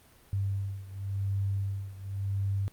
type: beating tone pair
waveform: sine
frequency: 98.2 / 99.12 Hz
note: G2 / G2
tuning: +4 / +20 cents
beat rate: 0.92 Hz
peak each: -31 / -34 dBFS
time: 0.33-2.68 s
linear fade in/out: 0 ms
effects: pink hiss -59 dBFS RMS until 2.72 s + Opus 32 kbps